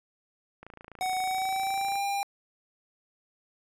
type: click train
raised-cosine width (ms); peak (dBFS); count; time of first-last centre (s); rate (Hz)
0.5; -30; 38; 0.63-1.956; 27.9
type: tone with pitch glide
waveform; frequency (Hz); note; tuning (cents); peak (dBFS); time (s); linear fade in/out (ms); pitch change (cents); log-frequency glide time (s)
square; 746 to 799.5; F#5 to G5; +14 to +34; -28; 1.01-2.23; 0; +120; 1.2-2.03
effects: resampled to 32000 Hz

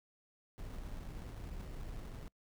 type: noise with sample-and-hold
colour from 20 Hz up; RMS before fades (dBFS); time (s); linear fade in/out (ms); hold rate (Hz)
brown; -45; 0.58-2.28; 0; 2450
effects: noise-tail reverb RT60 0.1 s tail -26 dB re dry

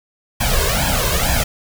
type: noise with flanger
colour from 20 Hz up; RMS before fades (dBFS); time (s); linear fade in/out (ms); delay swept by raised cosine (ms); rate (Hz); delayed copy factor
pink; -17; 0.4-1.44; 10; 1.2 to 1.91; 2.2; +1
effects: none

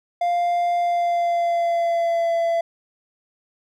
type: tone with pitch glide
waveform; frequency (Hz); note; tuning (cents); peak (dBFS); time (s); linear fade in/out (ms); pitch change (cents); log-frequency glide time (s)
triangle; 698.5 to 672.8; F5 to E5; 0 to +35; -16; 0.21-2.61; 5; -65; 0.78-2.32
effects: none

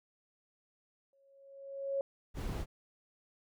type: tone with exponential growth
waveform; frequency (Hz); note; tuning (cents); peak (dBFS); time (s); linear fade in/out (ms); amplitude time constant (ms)
sine; 550; C#5; -14; -29; 1.13-2.01; 1; 190
type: noise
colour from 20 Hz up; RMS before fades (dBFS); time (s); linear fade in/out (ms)
brown; -37; 2.34-2.66; 50
effects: none

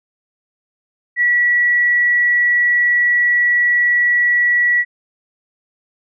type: tone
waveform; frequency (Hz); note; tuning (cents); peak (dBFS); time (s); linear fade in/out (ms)
sine; 1939; B6; -32; -11; 1.16-4.85; 50
effects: none

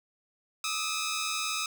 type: tone pair together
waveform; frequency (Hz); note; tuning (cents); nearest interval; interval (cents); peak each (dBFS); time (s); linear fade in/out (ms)
10% pulse; 1208.5 / 1287; D6 / E6; +49 / -42; minor second; 109; -27 / -23; 0.64-1.66; 2
effects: none

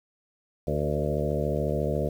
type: harmonic tone with a mistuned harmonic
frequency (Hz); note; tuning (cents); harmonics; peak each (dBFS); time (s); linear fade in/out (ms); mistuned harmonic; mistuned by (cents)
74.1; D2; +16; 1 / 2 / 3 / 4 / 5 / 6 / 7 / 8 / 9; -32 / -30 / -34 / -38 / -34 / -33 / -33 / -32 / -38; 0.67-2.09; 5; 6; +30
effects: 9-bit

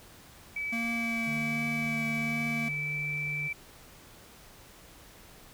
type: tone with pitch glide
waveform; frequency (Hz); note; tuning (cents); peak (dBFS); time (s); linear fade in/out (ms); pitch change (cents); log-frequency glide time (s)
sine; 2296 to 2325; D7 to D7; -40 to -18; -31; 0.56-3.53; 5; +22; 2.38-3.05
type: tone with vibrato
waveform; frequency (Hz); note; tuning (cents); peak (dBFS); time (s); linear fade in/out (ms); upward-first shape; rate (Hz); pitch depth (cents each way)
square; 230; A#3; -23; -33; 0.72-2.69; 10; triangle; 1.3; 21
type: tone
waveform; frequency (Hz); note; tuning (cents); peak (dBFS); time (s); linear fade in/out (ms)
triangle; 150; D3; +37; -35; 1.26-3.49; 20
effects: pink hiss -53 dBFS RMS until 5.53 s

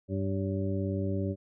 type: harmonic tone with a mistuned harmonic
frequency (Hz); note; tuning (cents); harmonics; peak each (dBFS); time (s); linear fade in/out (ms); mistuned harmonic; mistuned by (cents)
97.6; G2; -7; 1 / 2 / 3 / 4 / 6; -31 / -34 / -36 / -37 / -39; 0.08-1.36; 50; 6; -61
effects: none

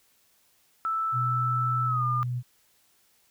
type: tone with pitch glide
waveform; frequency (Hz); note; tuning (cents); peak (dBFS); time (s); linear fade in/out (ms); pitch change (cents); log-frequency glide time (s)
sine; 1318.5 to 1209.1; E6 to D#6; 0 to -50; -25; 0.85-2.23; 0; -150; 1.86-2.04
type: tone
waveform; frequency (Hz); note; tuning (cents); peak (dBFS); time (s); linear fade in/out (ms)
sine; 123.47; B2; 0; -27; 1.12-2.43; 50
effects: white hiss -65 dBFS RMS until 3.3 s

